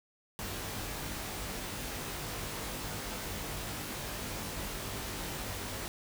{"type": "noise with comb filter", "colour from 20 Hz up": "pink", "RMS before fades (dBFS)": -39, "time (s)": [0.39, 5.88], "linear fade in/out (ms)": 0, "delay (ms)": 20, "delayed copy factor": 0.7, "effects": []}